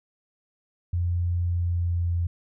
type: tone with pitch glide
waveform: sine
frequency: 87.31 to 86.16 Hz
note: F2 to F2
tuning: 0 to -23 cents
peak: -22 dBFS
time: 0.93-2.27 s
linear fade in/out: 5 ms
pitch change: -23 cents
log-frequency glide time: 1.44-2.13 s
effects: none